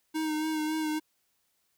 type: tone with vibrato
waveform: square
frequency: 311.1 Hz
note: D#4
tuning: in tune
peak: -29 dBFS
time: 0.14-1 s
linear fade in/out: 20 ms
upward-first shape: sine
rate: 3.6 Hz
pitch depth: 27 cents each way
effects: white hiss -74 dBFS RMS until 1.77 s